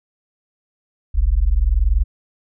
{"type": "tone pair together", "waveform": "sine", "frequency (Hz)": [41.11, 61.6], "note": ["E1", "B1"], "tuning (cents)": [-4, -4], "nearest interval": "perfect fifth", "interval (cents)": 700, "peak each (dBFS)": [-15, -16], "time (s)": [1.14, 2.04], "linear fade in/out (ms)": 20, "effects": []}